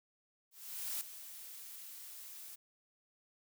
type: noise with ADSR envelope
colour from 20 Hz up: blue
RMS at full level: -38 dBFS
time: 0.51-2.56 s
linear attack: 500 ms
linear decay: 3 ms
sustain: -12 dB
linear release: 14 ms
effects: none